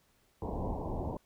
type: low-pass noise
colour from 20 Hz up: pink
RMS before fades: -36 dBFS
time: 0.42-1.17 s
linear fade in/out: 2 ms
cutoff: 1000 Hz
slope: 96 dB/octave
effects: pink hiss -70 dBFS RMS until 1.25 s